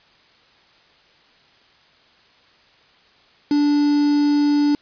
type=tone with quantisation; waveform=triangle; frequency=291.8 Hz; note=D4; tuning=11 cents flat; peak=-12 dBFS; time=3.51-4.75 s; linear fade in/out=2 ms; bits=5; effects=white hiss -54 dBFS RMS until 4.81 s + resampled to 11025 Hz